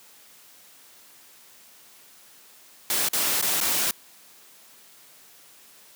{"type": "noise with dropouts", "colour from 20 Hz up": "white", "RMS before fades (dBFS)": -24, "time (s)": [2.9, 3.91], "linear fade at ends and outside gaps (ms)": 2, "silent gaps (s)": [[3.087, 3.132], [3.414, 3.424], [3.604, 3.611]], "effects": ["white hiss -52 dBFS RMS until 5.95 s", "high-pass 150 Hz 12 dB/octave"]}